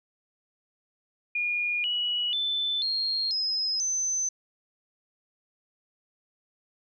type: tone with pitch steps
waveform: sine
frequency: 2433 / 2927 / 3521 / 4236 / 5096 / 6131 Hz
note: D#7 / F#7 / A7 / C8 / D#8 / G8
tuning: -39 / -19 / 0 / +21 / +41 / -39 cents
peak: -25 dBFS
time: 1.35-4.29 s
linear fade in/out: 5 ms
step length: 490 ms
effects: none